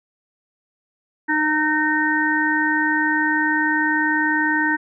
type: harmonic tone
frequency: 306.7 Hz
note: D#4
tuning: 25 cents flat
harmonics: 1 / 3 / 5 / 6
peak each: -22 / -24 / -22 / -21 dBFS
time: 1.28-4.77 s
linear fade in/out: 20 ms
effects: none